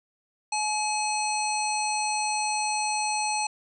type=harmonic tone; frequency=850 Hz; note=G#5; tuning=40 cents sharp; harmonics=1 / 3 / 5 / 7 / 9 / 10; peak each=-27 / -32 / -34 / -35 / -37 / -37 dBFS; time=0.52-3.47 s; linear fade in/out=5 ms; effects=none